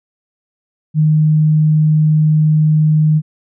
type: tone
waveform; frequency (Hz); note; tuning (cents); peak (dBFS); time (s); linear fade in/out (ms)
sine; 154.3; D#3; -14; -8; 0.94-3.22; 50
effects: none